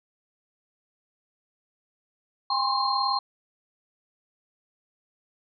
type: tone cluster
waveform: sine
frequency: 808 / 1036 / 1075 / 4196 Hz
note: G#5 / C6 / C6 / C8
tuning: -48 / -17 / +47 / +4 cents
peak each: -28 dBFS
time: 2.5-3.19 s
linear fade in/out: 5 ms
effects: none